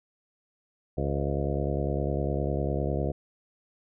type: harmonic tone with a mistuned harmonic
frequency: 69.9 Hz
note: C#2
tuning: 15 cents sharp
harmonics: 1 / 2 / 3 / 4 / 5 / 6 / 7 / 8 / 9 / 10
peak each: -31 / -31 / -36 / -38 / -35 / -36 / -36 / -39 / -37 / -41 dBFS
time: 0.97-3.12 s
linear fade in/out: 10 ms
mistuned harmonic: 8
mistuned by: -55 cents
effects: none